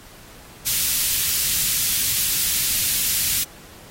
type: band-stop noise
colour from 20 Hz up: white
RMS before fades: -21 dBFS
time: 0.66-3.44 s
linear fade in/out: 10 ms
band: 140 to 2600 Hz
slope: 12 dB/octave
effects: pink hiss -45 dBFS RMS until 3.9 s + AAC 48 kbps